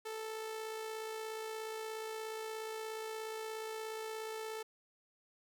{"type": "tone with amplitude modulation", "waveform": "sawtooth", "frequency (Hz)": 440, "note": "A4", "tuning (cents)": 0, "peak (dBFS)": -35, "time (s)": [0.05, 4.63], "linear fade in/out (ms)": 10, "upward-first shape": "sine", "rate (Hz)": 56.9, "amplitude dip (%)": 35, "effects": []}